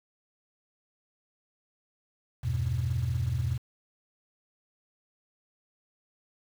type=chord; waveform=sine; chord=E minor; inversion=none; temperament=just; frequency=82.41 / 98.89 / 123.61 Hz; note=E2 / G2 / B2; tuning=0 / +16 / +2 cents; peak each=-31 / -32 / -28 dBFS; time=2.43-3.58 s; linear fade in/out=20 ms; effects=tanh soft clip ceiling -19 dBFS + 8-bit